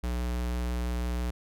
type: tone with vibrato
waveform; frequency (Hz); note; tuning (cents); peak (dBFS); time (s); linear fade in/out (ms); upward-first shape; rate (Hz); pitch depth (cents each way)
square; 60.5; B1; -35; -29; 0.03-1.31; 10; triangle; 6.1; 9
effects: none